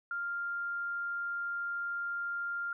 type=tone; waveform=sine; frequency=1396.9 Hz; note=F6; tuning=in tune; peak=-33 dBFS; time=0.11-2.73 s; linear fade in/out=2 ms; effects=none